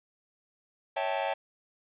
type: chord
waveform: 45% pulse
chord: A dominant seventh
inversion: first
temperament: equal with one note detuned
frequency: 554.4 / 650.9 / 784 / 880 Hz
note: C#5 / E5 / G5 / A5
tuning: 0 / -22 / 0 / 0 cents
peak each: -34 dBFS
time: 0.96-1.34 s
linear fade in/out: 10 ms
effects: resampled to 8000 Hz + 10-bit